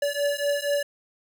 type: beating tone pair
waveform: square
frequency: 572 / 576.2 Hz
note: D5 / D5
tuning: -46 / -33 cents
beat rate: 4.2 Hz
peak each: -27 dBFS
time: 0.02-0.83 s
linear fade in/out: 5 ms
effects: none